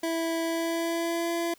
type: tone with pitch glide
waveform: 25% pulse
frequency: 329.6 to 338.3 Hz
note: E4 to E4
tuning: 0 to +45 cents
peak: -23 dBFS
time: 0.03-1.54 s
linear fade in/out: 5 ms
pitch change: +45 cents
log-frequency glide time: 0.43-1.3 s
effects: white hiss -59 dBFS RMS until 1.58 s